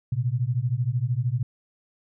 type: beating tone pair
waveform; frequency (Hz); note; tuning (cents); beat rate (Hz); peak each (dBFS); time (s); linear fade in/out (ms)
sine; 116.54 / 129.54; A#2 / C3; 0 / -17; 13; -25 / -25; 0.12-1.43; 5
effects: none

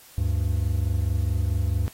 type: tone pair together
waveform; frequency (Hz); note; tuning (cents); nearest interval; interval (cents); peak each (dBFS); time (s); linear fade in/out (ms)
triangle; 73.42 / 98; D2 / G2; 0 / 0; perfect fourth; 500; -22; 0.18-1.88; 0
effects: white hiss -50 dBFS RMS until 1.93 s + AAC 48 kbps

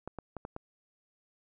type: clicks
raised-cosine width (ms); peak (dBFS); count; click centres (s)
1; -25; 5; 0.076 / 0.187 / 0.367 / 0.451 / 0.564
effects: none

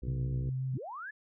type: harmonic tone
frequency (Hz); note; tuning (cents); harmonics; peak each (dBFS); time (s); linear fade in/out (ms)
61.74; B1; 0; 1 / 2 / 3 / 4 / 5 / 6 / 7 / 8; -37 / -45 / -48 / -48 / -50 / -51 / -56 / -55; 0.02-0.5; 10
type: tone with vibrato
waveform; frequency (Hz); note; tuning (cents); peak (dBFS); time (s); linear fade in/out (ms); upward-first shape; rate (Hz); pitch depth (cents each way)
sine; 130.81; C3; 0; -31; 0.07-0.78; 10; sine; 5.6; 12
type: linear sweep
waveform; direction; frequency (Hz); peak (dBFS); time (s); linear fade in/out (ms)
sine; up; 87.31 to 1760; -39; 0.72-1.11; 10
effects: none

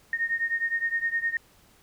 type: beating tone pair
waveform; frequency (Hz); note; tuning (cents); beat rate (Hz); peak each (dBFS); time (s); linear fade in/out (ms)
sine; 1843 / 1852.7; A#6 / A#6; -20 / -11; 9.7; -27 / -29; 0.13-1.37; 2
effects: pink hiss -59 dBFS RMS until 1.82 s

